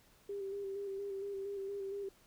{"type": "tone with vibrato", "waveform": "sine", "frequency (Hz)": 395.9, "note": "G4", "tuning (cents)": 17, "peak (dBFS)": -38, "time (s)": [0.29, 2.09], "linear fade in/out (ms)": 5, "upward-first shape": "square", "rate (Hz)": 4.3, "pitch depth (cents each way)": 27, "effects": ["pink hiss -66 dBFS RMS until 2.26 s"]}